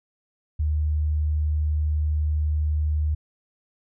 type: tone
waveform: sine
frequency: 76 Hz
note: D#2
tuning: 40 cents flat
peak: -20 dBFS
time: 0.59-3.15 s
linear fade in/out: 10 ms
effects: none